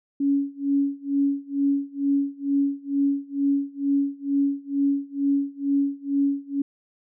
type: tone with tremolo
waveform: sine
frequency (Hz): 279.9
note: C#4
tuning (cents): +17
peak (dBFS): -17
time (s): 0.2-6.62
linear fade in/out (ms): 5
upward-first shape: sine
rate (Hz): 2.2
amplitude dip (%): 95
effects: none